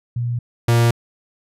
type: tone pair in turn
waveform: sine / 45% pulse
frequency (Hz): 120 / 117.46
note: B2 / A#2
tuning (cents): -49 / +14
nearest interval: unison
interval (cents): 37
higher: first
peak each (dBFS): -19 / -12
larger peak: second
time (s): 0.16-0.39 / 0.68-0.91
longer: neither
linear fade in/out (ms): 5
effects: resampled to 32000 Hz